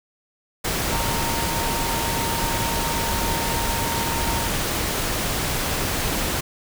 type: tone in noise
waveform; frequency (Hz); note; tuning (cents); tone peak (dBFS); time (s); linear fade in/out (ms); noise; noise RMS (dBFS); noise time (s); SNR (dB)
sine; 922; A#5; -19; -28; 0.91-4.48; 10; pink; -24; 0.64-6.41; -7
effects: none